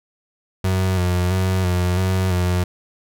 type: tone with vibrato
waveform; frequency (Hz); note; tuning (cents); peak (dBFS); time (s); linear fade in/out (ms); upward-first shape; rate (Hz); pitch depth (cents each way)
35% pulse; 91.6; F#2; -17; -15; 0.64-2.64; 5; square; 1.5; 37
effects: none